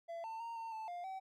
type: tone with pitch steps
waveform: triangle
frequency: 673 / 896 / 925 / 908 / 880 / 703 / 764 Hz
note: E5 / A5 / A#5 / A#5 / A5 / F5 / G5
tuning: +36 / +31 / -14 / -46 / 0 / +11 / -45 cents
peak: -40 dBFS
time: 0.08-1.2 s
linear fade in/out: 20 ms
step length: 160 ms
effects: none